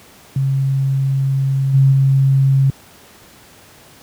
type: tone with level steps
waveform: sine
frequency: 135.5 Hz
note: C#3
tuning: 39 cents flat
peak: -13 / -7 / -9 dBFS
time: 0.36-2.7 s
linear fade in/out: 2 ms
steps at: 1.73 / 1.91 s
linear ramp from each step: 20 ms
effects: pink hiss -44 dBFS RMS until 4.02 s + high-pass 80 Hz 12 dB/octave